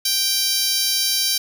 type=tone with high-pass filter; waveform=10% pulse; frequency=784 Hz; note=G5; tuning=in tune; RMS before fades=-20 dBFS; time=0.05-1.38 s; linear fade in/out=5 ms; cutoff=5300 Hz; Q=1.3; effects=none